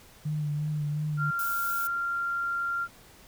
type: tone with vibrato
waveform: sine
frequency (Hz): 149.8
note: D3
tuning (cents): +35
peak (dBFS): -27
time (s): 0.25-1.31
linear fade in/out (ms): 10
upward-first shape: sine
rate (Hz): 2.8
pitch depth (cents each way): 31
type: tone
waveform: sine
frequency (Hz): 1386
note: F6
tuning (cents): -14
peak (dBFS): -27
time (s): 1.17-2.88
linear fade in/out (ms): 50
type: noise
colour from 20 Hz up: violet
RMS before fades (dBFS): -36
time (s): 1.39-1.87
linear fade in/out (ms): 0
effects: pink hiss -54 dBFS RMS until 3.27 s